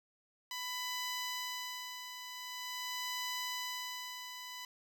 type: tone with tremolo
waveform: 10% pulse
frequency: 997 Hz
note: B5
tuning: 16 cents sharp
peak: -28 dBFS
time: 0.51-4.65 s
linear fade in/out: 2 ms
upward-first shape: sine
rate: 0.45 Hz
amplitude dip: 60%
effects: none